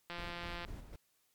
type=click train; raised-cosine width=0.3 ms; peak=-27 dBFS; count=96; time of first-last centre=0.1-0.649 s; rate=173 Hz
type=noise with tremolo; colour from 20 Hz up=brown; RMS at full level=-46 dBFS; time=0.18-0.96 s; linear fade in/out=2 ms; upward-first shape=square; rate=4 Hz; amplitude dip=50%
effects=white hiss -75 dBFS RMS until 1.34 s + MP3 96 kbps